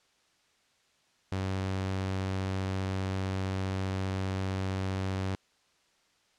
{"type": "tone", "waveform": "sawtooth", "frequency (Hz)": 95.2, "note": "F#2", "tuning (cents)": 50, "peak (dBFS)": -26, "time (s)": [1.32, 5.35], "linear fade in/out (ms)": 0, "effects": ["white hiss -68 dBFS RMS until 6.38 s", "low-pass 6000 Hz 12 dB/octave"]}